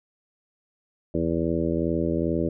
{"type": "harmonic tone with a mistuned harmonic", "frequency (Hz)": 82.41, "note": "E2", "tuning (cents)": 0, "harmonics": [1, 2, 3, 4, 5, 6, 7], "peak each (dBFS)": [-32, -29, -29, -27, -31, -32, -32], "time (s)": [1.14, 2.49], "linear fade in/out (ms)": 5, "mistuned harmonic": 1, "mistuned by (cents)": -120, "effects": []}